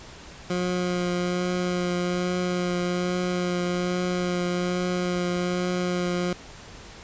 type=tone with vibrato; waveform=20% pulse; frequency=178.7 Hz; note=F3; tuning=40 cents sharp; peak=-19 dBFS; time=0.5-6.33 s; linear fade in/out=2 ms; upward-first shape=triangle; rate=1.2 Hz; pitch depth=15 cents each way; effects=pink hiss -44 dBFS RMS until 7.03 s + resampled to 16000 Hz